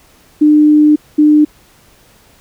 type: tone pair in turn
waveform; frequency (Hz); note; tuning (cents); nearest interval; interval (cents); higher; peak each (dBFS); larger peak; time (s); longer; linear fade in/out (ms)
sine; 300.9 / 300.9; D4 / D4; +42 / +42; unison; 0; neither; -4; neither; 0.41-0.96 / 1.18-1.45; first; 10
effects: pink hiss -47 dBFS RMS until 2.4 s